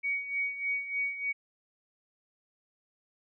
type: tone with tremolo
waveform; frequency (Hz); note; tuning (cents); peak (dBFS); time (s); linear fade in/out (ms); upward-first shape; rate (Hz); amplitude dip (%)
sine; 2248; C#7; +24; -27; 0.03-1.33; 20; sine; 3.3; 70
effects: none